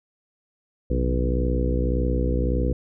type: harmonic tone with a mistuned harmonic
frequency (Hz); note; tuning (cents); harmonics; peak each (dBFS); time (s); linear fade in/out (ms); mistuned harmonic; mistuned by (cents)
61.74; B1; 0; 1 / 2 / 3 / 4 / 5 / 6 / 7 / 8; -22 / -29 / -32 / -30 / -31 / -34 / -33 / -30; 0.9-2.73; 5; 2; +93
effects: none